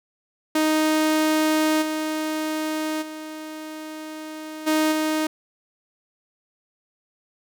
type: tone with level steps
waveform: sawtooth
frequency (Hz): 311.1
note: D#4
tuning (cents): 0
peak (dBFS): -14 / -20 / -29 / -14 / -17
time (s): 0.55-5.27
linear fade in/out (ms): 5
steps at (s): 1.81 / 3.01 / 4.66 / 4.91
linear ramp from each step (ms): 20
effects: none